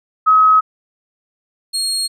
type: tone pair in turn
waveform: sine / 30% pulse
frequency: 1275 / 4269 Hz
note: D#6 / C8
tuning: +42 / +34 cents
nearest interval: octave + major sixth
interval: 2092 cents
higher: second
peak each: -7 / -14 dBFS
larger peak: first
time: 0.26-0.61 / 1.73-2.08 s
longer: neither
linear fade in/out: 20 ms
effects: resampled to 32000 Hz